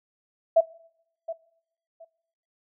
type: tone with echo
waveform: sine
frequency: 659.3 Hz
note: E5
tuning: in tune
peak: -13 dBFS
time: 0.56-0.61 s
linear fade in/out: 10 ms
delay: 720 ms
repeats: 2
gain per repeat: -15 dB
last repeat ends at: 2.05 s
effects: noise-tail reverb RT60 0.8 s tail -23 dB re dry